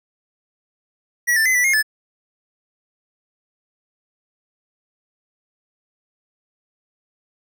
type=tone with pitch steps; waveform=square; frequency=1928 / 1777 / 2037 / 1967 / 2138 / 1736 Hz; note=B6 / A6 / C7 / B6 / C7 / A6; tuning=-42 / +17 / -47 / -7 / +37 / -24 cents; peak=-15 dBFS; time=1.27-1.828 s; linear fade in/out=20 ms; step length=93 ms; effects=none